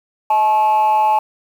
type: tone with amplitude modulation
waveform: sine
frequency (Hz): 860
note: A5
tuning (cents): -40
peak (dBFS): -6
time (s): 0.3-1.19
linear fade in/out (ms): 5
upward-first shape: sine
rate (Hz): 226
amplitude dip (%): 70
effects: tanh soft clip ceiling -8 dBFS + 7-bit